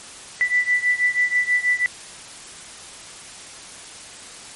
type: beating tone pair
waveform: sine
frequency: 1975.5 / 1981.7 Hz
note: B6 / B6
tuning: 0 / +5 cents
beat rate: 6.2 Hz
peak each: -19 / -21 dBFS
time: 0.41-1.86 s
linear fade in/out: 0 ms
effects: white hiss -39 dBFS RMS until 4.55 s + MP3 48 kbps